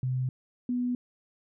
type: tone pair in turn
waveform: sine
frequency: 128.4 / 246.4 Hz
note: C3 / B3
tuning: -32 / -4 cents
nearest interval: major seventh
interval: 1128 cents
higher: second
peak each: -26 dBFS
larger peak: neither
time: 0.03-0.29 / 0.69-0.95 s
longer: neither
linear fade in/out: 2 ms
effects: none